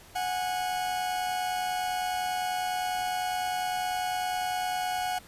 40% pulse tone pair together, 734 / 823.9 Hz, F#5 / G#5, -14 / -14 cents, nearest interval major second, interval 200 cents, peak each -28 / -35 dBFS, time 0.15-5.19 s, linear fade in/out 10 ms, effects pink hiss -52 dBFS RMS until 5.27 s + resampled to 32000 Hz

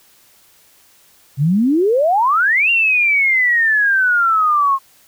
sine exponential two-way sweep, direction up then down, 130.81 to 2794 to 1068 Hz, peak -11 dBFS, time 1.37-4.79 s, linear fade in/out 50 ms, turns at 2.7 s, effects white hiss -51 dBFS RMS until 5.07 s

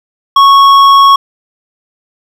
sine tone with hard clipping, 1105 Hz, C#6, 6 cents flat, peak -3 dBFS, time 0.36-1.16 s, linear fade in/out 5 ms, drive 8 dB, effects none

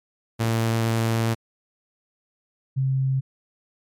sawtooth / sine tone pair in turn, 113.7 / 133.22 Hz, A#2 / C3, -43 / +32 cents, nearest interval minor third, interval 275 cents, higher second, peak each -16 / -19 dBFS, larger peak first, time 0.39-1.35 / 2.76-3.21 s, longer first, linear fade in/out 20 ms, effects MP3 96 kbps

